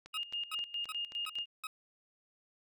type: click train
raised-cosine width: 0.2 ms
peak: -32 dBFS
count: 6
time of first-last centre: 0.06-1.386 s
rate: 3.77 Hz
type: tone with tremolo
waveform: sine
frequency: 2834 Hz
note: F7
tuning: 25 cents sharp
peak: -34 dBFS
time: 0.13-1.46 s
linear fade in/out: 50 ms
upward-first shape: square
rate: 4.9 Hz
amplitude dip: 80%
type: tone bursts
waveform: 20% pulse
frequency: 1271 Hz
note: D#6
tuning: 36 cents sharp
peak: -33 dBFS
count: 5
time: 0.14-1.67 s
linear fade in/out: 2 ms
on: 34 ms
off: 340 ms
effects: none